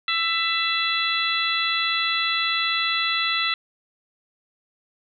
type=harmonic tone with a mistuned harmonic; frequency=665 Hz; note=E5; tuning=15 cents sharp; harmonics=2 / 3 / 4 / 5 / 6; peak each=-27 / -27 / -27 / -27 / -27 dBFS; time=0.08-3.54 s; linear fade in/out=2 ms; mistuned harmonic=5; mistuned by=+38 cents; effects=none